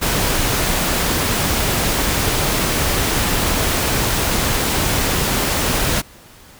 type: noise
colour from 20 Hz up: pink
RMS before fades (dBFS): -18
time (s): 0.01-6.02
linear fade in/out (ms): 20
effects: pink hiss -44 dBFS RMS until 6.59 s